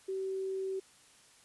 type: tone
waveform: sine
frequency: 382.9 Hz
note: G4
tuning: 41 cents flat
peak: -33 dBFS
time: 0.08-0.8 s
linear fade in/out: 10 ms
effects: white hiss -61 dBFS RMS until 1.44 s + resampled to 24000 Hz